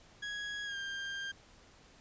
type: tone with pitch glide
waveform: 30% pulse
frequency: 1661.2 to 1593.5 Hz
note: G#6 to G6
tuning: 0 to +28 cents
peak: -35 dBFS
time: 0.22-1.32 s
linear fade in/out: 10 ms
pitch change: -72 cents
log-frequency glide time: 0.65-0.77 s
effects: pink hiss -60 dBFS RMS until 2 s + resampled to 16000 Hz